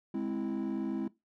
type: chord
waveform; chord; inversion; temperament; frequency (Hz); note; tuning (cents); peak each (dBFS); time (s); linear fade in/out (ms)
triangle; Ab augmented; none; equal; 207.7 / 261.6 / 329.6; Ab3 / C4 / E4; 0 / 0 / 0; -33; 0.14-1.08; 5
effects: noise-tail reverb RT60 0.2 s tail -20 dB re dry + tanh soft clip ceiling -25 dBFS